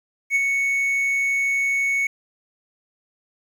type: tone with ADSR envelope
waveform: triangle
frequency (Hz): 2217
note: C#7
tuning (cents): 0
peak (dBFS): -13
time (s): 0.3-2.07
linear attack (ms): 54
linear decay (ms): 27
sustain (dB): -4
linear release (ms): 4
effects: 9-bit